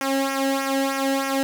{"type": "tone with flanger", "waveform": "sawtooth", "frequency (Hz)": 271.4, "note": "C#4", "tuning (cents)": -36, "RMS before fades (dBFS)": -23, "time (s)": [0.01, 1.43], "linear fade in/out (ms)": 0, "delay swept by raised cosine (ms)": [0.24, 0.88], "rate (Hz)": 3.2, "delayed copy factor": -0.75, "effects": []}